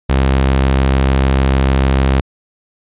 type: tone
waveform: sawtooth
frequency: 66.7 Hz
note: C2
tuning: 34 cents sharp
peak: -6 dBFS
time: 0.09-2.21 s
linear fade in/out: 10 ms
effects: resampled to 8000 Hz